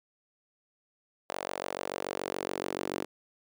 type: tone with high-pass filter sweep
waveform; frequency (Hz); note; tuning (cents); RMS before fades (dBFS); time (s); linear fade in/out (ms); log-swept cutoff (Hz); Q
sawtooth; 47; F#1; +28; -36; 1.29-3.05; 10; 610 to 340; 2
effects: none